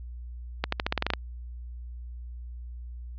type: accelerating click train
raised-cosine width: 0.3 ms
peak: -9 dBFS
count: 10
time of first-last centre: 0.64-1.136 s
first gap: 84 ms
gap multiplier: 0.89
effects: added 60 Hz sine -37 dBFS peak until 3.18 s + resampled to 11025 Hz